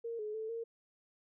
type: tone with pitch steps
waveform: sine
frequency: 463 / 424.8 / 439.6 / 459.7 Hz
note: A#4 / G#4 / A4 / A#4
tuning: -12 / +39 / -2 / -24 cents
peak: -37 dBFS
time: 0.04-0.64 s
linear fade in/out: 10 ms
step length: 150 ms
effects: none